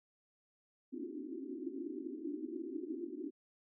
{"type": "band-pass noise", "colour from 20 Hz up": "white", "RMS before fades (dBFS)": -43, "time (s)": [0.92, 3.31], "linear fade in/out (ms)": 20, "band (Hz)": [250, 370], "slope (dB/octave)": 96, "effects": []}